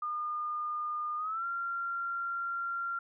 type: tone with pitch glide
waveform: sine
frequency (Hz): 1215 to 1379.6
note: D#6 to F6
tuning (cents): -42 to -22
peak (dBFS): -32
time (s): 0.02-2.99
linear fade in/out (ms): 5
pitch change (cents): +220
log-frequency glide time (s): 1.17-1.45
effects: none